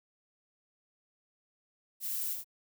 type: noise with echo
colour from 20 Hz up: violet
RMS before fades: -36 dBFS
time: 2-2.37 s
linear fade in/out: 50 ms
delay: 75 ms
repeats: 1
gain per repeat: -4 dB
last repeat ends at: 2.445 s
effects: none